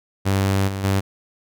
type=tone with level steps; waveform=sawtooth; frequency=97.4 Hz; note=G2; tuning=11 cents flat; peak=-13 / -21 / -13 dBFS; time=0.25-1.01 s; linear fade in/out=20 ms; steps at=0.67 / 0.83 s; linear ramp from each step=20 ms; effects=none